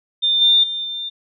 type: tone with level steps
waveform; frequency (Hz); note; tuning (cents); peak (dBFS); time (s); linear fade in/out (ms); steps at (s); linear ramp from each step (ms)
sine; 3599; A7; +38; -14 / -10 / -22 / -24; 0.22-1.1; 20; 0.41 / 0.63 / 0.84; 10
effects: none